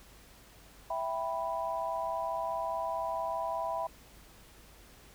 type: chord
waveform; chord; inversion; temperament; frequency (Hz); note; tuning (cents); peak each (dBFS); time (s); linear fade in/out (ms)
sine; E minor; none; equal; 659.3 / 784 / 987.8; E5 / G5 / B5; 0 / 0 / 0; -35 / -38 / -35; 0.9-3.87; 5
effects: added 50 Hz sine -59 dBFS peak until 5.14 s + pink hiss -57 dBFS RMS until 5.14 s